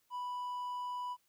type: tone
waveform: triangle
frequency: 987.8 Hz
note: B5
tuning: in tune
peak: -35 dBFS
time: 0.1-1.17 s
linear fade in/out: 50 ms
effects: white hiss -75 dBFS RMS until 1.28 s